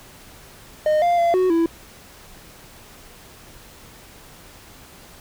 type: tone with pitch steps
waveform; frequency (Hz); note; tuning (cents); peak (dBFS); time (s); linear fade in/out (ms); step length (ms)
triangle; 613 / 697 / 684 / 369.6 / 332.1; D#5 / F5 / F5 / F#4 / E4; -26 / -4 / -36 / -2 / +13; -13; 0.86-1.66; 2; 160
effects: pink hiss -45 dBFS RMS until 5.2 s